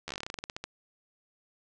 slowing click train, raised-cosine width 0.2 ms, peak -19 dBFS, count 17, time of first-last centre 0.08-0.64 s, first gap 12 ms, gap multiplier 1.13, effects resampled to 22050 Hz + 8-bit

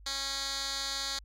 10% pulse tone with band-pass filter, 274.1 Hz, C#4, 19 cents flat, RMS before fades -35 dBFS, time 0.06-1.19 s, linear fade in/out 5 ms, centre 4800 Hz, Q 2.1, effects added 50 Hz sine -50 dBFS peak until 1.24 s

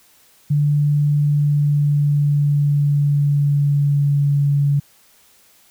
sine tone with pitch glide, 146.5 to 142.58 Hz, D3 to C#3, -4 to +49 cents, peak -13 dBFS, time 0.5-4.8 s, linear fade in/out 10 ms, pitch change -47 cents, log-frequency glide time 1.21-4.4 s, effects white hiss -53 dBFS RMS until 5.7 s

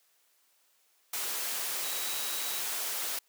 sine tone in noise, 3875 Hz, B7, 34 cents flat, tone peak -42 dBFS, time 1.83-2.6 s, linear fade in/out 5 ms, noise white, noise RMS -34 dBFS, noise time 1.13-3.19 s, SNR -11 dB, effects white hiss -69 dBFS RMS until 3.28 s + high-pass 400 Hz 12 dB/octave

